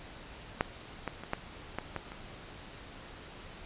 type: clicks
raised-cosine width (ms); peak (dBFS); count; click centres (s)
0.5; -11 / -18 / -26 / -15 / -18 / -19 / -28; 7; 0.609 / 1.077 / 1.236 / 1.334 / 1.786 / 1.963 / 2.119
effects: pink hiss -48 dBFS RMS until 3.65 s + resampled to 8000 Hz